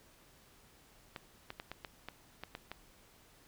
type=clicks; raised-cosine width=0.3 ms; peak=-26 dBFS; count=9; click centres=1.162 / 1.504 / 1.599 / 1.716 / 1.848 / 2.086 / 2.436 / 2.551 / 2.716 s; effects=pink hiss -63 dBFS RMS until 3.47 s